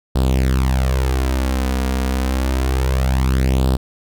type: tone with flanger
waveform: sawtooth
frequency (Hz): 65.1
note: C2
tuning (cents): -8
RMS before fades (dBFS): -17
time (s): 0.15-3.77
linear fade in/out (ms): 10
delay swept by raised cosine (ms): 0.23 to 4.23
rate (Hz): 0.28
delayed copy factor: +0.7
effects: none